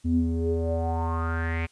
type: tone with low-pass filter sweep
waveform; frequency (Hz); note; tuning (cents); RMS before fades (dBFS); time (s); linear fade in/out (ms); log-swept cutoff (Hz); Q
square; 82.41; E2; 0; -26; 0.04-1.67; 20; 210 to 2400; 6.8
effects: white hiss -61 dBFS RMS until 1.71 s + resampled to 22050 Hz